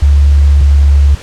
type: tone pair in turn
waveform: sine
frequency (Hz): 71.3 / 70.85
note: C#2 / C#2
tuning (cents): +49 / +38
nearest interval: unison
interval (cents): 11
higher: first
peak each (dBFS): -3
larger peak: neither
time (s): 0.02-0.61 / 0.61-1.15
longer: first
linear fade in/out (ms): 5
effects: pink hiss -30 dBFS RMS until 1.22 s + low-pass 7000 Hz 12 dB/octave